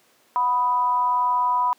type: tone with amplitude modulation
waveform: sine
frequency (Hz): 987.8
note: B5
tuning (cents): 0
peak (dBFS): -15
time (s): 0.36-1.73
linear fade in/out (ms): 0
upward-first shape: sine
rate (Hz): 259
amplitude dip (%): 60
effects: pink hiss -59 dBFS RMS until 1.78 s + high-pass 300 Hz 12 dB/octave